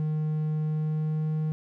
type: tone with pitch glide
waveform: triangle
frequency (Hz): 154.2 to 155.54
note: D#3 to D#3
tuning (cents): -15 to 0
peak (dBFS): -23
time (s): 0-1.52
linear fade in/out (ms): 0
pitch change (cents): +15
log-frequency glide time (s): 0.61-1.33
effects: none